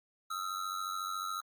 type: ring-modulated tone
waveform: square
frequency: 1306 Hz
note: E6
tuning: 17 cents flat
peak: -33 dBFS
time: 0.3-1.41 s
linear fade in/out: 10 ms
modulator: 47 Hz
effects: Opus 48 kbps